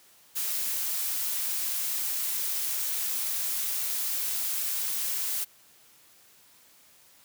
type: noise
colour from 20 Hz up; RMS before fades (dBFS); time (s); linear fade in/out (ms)
blue; -30; 0.35-5.45; 20
effects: white hiss -58 dBFS RMS until 7.24 s + high-pass 60 Hz 12 dB/octave